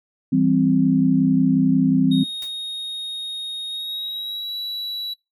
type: chord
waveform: sine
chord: C major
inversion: first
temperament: equal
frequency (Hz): 164.81 / 196 / 261.6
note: E3 / G3 / C4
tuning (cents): 0 / 0 / 0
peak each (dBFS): -21 / -21 / -16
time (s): 0.32-2.24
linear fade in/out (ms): 10
type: tone with pitch glide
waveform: triangle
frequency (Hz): 3729 to 3923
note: A#7 to B7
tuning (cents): 0 to -12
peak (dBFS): -25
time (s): 2.11-5.14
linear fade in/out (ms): 10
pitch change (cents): +88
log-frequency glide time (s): 3.69-4.56
type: noise with exponential decay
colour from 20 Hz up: white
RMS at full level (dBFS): -36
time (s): 2.42-2.56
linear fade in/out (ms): 2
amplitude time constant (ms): 29
effects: noise-tail reverb RT60 0.2 s tail -20 dB re dry